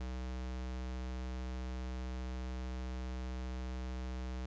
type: tone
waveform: square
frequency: 63.2 Hz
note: B1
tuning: 41 cents sharp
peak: -39 dBFS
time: 0-4.46 s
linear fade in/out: 5 ms
effects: resampled to 16000 Hz